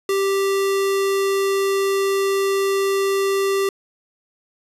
square tone, 392 Hz, G4, in tune, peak -18 dBFS, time 0.09-3.69 s, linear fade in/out 2 ms, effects resampled to 32000 Hz + 8-bit

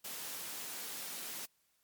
white high-pass noise, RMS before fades -43 dBFS, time 0.04-1.46 s, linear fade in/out 10 ms, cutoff 140 Hz, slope 24 dB/octave, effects white hiss -75 dBFS RMS until 1.83 s + MP3 96 kbps

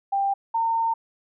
sine tone pair in turn, 791 / 911.4 Hz, G5 / A#5, +15 / -39 cents, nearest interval major second, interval 246 cents, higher second, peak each -20 / -20 dBFS, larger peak neither, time 0.12-0.34 / 0.54-0.94 s, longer second, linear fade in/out 10 ms, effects none

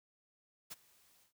white noise with ADSR envelope, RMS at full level -44 dBFS, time 0.7-1.33 s, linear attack 19 ms, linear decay 26 ms, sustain -24 dB, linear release 110 ms, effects noise-tail reverb RT60 0.1 s tail -18 dB re dry

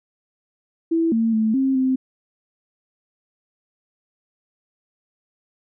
sine tone with pitch steps, 329.5 / 226.5 / 219.5 / 267 / 260.6 Hz, E4 / A#3 / A3 / C4 / C4, -1 / -50 / -4 / +35 / -7 cents, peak -16 dBFS, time 0.91-1.96 s, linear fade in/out 10 ms, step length 210 ms, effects none

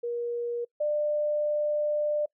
sine tone pair in turn, 475.4 / 596.4 Hz, A#4 / D5, +34 / +27 cents, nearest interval major third, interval 393 cents, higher second, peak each -28 / -24 dBFS, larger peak second, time 0.03-0.65 / 0.8-2.26 s, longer second, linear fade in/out 10 ms, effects noise-tail reverb RT60 0.1 s tail -25 dB re dry

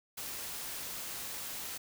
white noise, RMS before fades -41 dBFS, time 0.17-1.78 s, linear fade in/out 10 ms, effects none

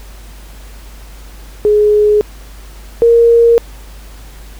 sine tone pair in turn, 419.5 / 466.6 Hz, G#4 / A#4, +17 / +2 cents, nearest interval major second, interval 185 cents, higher second, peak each -6 / -4 dBFS, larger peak second, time 1.65-2.21 / 3.02-3.58 s, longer neither, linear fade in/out 0 ms, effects added 50 Hz sine -31 dBFS peak until 4.59 s + pink hiss -40 dBFS RMS until 4.59 s

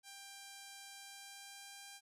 5% pulse tone with pitch glide, 792 to 797.5 Hz, G5 to G5, +18 to +30 cents, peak -39 dBFS, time 0.03-2.01 s, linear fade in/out 50 ms, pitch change +12 cents, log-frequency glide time 0.91-1.86 s, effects none

